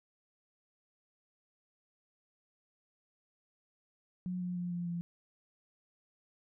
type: tone with pitch steps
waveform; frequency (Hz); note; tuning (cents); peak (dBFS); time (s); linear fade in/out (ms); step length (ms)
sine; 181.3 / 178.91 / 176.55 / 174.22 / 171.92; F#3 / F3 / F3 / F3 / F3; -35 / +42 / +19 / -4 / -27; -34; 4.26-5.01; 0; 150
effects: none